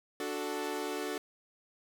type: chord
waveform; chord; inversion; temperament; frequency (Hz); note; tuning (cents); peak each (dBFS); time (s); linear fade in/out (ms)
sawtooth; D major; none; equal; 293.7 / 370 / 440; D4 / F#4 / A4; 0 / 0 / 0; -35 / -35 / -34; 0.2-1.18; 2
effects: none